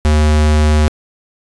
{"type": "tone", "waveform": "square", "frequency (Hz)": 76, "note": "D#2", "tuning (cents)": -40, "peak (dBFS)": -9, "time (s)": [0.05, 0.88], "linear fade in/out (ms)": 0, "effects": ["resampled to 22050 Hz"]}